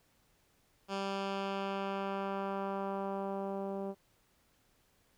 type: tone with low-pass filter sweep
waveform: 10% pulse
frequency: 196 Hz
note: G3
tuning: in tune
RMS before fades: -37 dBFS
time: 0.88-3.95 s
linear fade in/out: 50 ms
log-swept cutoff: 5300 to 520 Hz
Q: 0.94
effects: pink hiss -71 dBFS RMS until 5.17 s